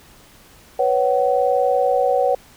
sine chord, B suspended second, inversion none, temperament equal with one note detuned, 493.9 / 554.4 / 752.9 Hz, B4 / C#5 / F#5, 0 / 0 / +30 cents, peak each -19 dBFS, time 0.79-2.35 s, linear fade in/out 5 ms, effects pink hiss -48 dBFS RMS until 2.56 s

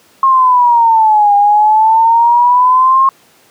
sine exponential two-way sweep, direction down then up, 1079 to 809 to 1079 Hz, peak -5 dBFS, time 0.23-3.09 s, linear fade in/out 2 ms, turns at 1.35 s, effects pink hiss -47 dBFS RMS until 3.5 s + high-pass 200 Hz 12 dB/octave

